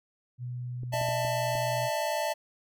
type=tone; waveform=sine; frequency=123.47 Hz; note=B2; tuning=in tune; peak=-33 dBFS; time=0.38-1.9 s; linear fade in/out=50 ms
type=clicks; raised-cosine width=3 ms; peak=-31 dBFS; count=6; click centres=0.834 / 0.94 / 1.014 / 1.087 / 1.249 / 1.553 s
type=chord; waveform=square; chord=D suspended second; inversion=none; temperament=equal with one note detuned; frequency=599.3 / 659.3 / 880 Hz; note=D5 / E5 / A5; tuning=+35 / 0 / 0 cents; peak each=-33 dBFS; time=0.92-2.34 s; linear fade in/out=20 ms
effects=none